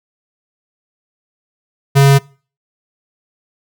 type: tone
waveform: square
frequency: 138.59 Hz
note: C#3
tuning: in tune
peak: -6 dBFS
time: 1.95-2.19 s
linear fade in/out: 20 ms
effects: noise-tail reverb RT60 0.4 s tail -24 dB re dry